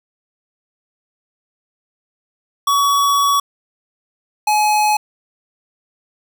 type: tone pair in turn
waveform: square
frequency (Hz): 1129 / 845.8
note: C#6 / G#5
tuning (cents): +31 / +31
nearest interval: perfect fourth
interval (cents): 500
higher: first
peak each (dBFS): -13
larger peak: neither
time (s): 2.67-3.4 / 4.47-4.97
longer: first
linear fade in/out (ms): 5
effects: none